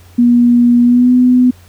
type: tone with pitch glide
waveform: sine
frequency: 240.6 to 250.1 Hz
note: B3 to B3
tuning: -45 to +22 cents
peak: -5 dBFS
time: 0.18-1.51 s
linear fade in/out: 10 ms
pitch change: +67 cents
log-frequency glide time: 0.83-1.12 s
effects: added 89 Hz sine -39 dBFS peak until 1.68 s + pink hiss -46 dBFS RMS until 1.68 s